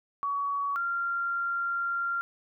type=tone pair in turn; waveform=sine; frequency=1128 / 1384.7 Hz; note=C#6 / F6; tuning=+30 / -15 cents; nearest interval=major third; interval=355 cents; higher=second; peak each=-27 dBFS; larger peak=neither; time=0.23-0.76 / 0.76-2.21 s; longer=second; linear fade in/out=0 ms; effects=none